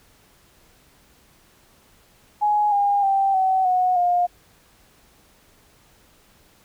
sine tone with pitch steps, 836 / 808.9 / 782.7 / 757.4 / 732.8 / 709.1 Hz, G#5 / G#5 / G5 / F#5 / F#5 / F5, +11 / -46 / -3 / +40 / -17 / +26 cents, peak -16 dBFS, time 2.41-4.27 s, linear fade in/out 20 ms, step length 310 ms, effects pink hiss -56 dBFS RMS until 6.64 s

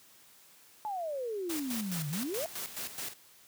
sine exponential two-way sweep, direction down then up, 875 to 141.2 to 685 Hz, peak -33 dBFS, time 0.85-2.46 s, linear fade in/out 0 ms, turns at 2.09 s
white noise with tremolo, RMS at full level -38 dBFS, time 1.49-3.14 s, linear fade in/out 10 ms, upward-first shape square, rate 4.7 Hz, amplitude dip 65%
effects white hiss -59 dBFS RMS until 3.47 s + high-pass 80 Hz 12 dB/octave

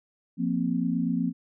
sine chord, F suspended fourth, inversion none, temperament equal, 174.61 / 233.1 / 261.6 Hz, F3 / Bb3 / C4, 0 / 0 / 0 cents, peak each -28 dBFS, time 0.37-1.33 s, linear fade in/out 50 ms, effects none

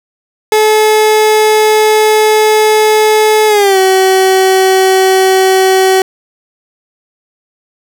30% pulse tone with pitch glide, 430.4 to 379 Hz, A4 to F#4, -38 to +42 cents, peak -3 dBFS, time 0.52-6.02 s, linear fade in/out 2 ms, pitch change -220 cents, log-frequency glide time 3.47-3.78 s, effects none

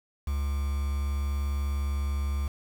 triangle tone with quantisation, 70.3 Hz, C#2, 25 cents sharp, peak -24 dBFS, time 0.27-2.48 s, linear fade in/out 5 ms, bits 7, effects none

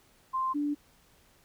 sine tone pair in turn, 1046.5 / 291.9 Hz, C6 / D4, 0 / -10 cents, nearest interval octave + minor seventh, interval 2210 cents, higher first, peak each -27 / -27 dBFS, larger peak neither, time 0.33-0.54 / 0.54-0.75 s, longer neither, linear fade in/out 20 ms, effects pink hiss -63 dBFS RMS until 1.44 s

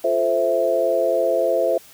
sine chord, F major seventh, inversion none, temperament equal, 349.2 / 440 / 523.3 / 659.3 Hz, F4 / A4 / C5 / E5, 0 / 0 / 0 / 0 cents, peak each -26 / -25 / -20 / -20 dBFS, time 0.04-1.78 s, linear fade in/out 5 ms, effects white hiss -47 dBFS RMS until 1.93 s

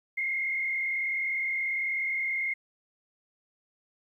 sine tone with frequency modulation, 2129 Hz, C7, 30 cents sharp, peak -27 dBFS, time 0.17-2.54 s, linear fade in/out 10 ms, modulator 38.7 Hz, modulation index 1.4, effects 11-bit

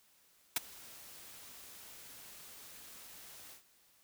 white noise with ADSR envelope, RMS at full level -29 dBFS, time 0.56-3.63 s, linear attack 5 ms, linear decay 19 ms, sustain -24 dB, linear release 110 ms, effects white hiss -68 dBFS RMS until 4.03 s

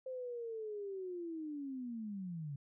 sine linear sweep, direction down, 523.3 to 136.4 Hz, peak -40 dBFS, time 0.06-2.56 s, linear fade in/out 5 ms, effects none

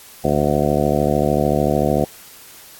harmonic tone, 73.42 Hz, D2, in tune, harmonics 1 / 2 / 3 / 4 / 5 / 6 / 7 / 8 / 9 / 10, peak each -27 / -22 / -22 / -25 / -23 / -26 / -22 / -26 / -23 / -25 dBFS, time 0.24-2.05 s, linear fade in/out 5 ms, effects white hiss -42 dBFS RMS until 2.79 s + AAC 64 kbps

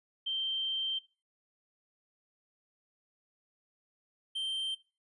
sine / triangle tone pair in turn, 3136 / 3136 Hz, G7 / G7, 0 / 0 cents, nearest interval unison, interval 0 cents, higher neither, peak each -31 / -31 dBFS, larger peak neither, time 0.26-0.99 / 4.35-4.75 s, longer first, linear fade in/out 10 ms, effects noise-tail reverb RT60 0.3 s tail -18 dB re dry + resampled to 24000 Hz

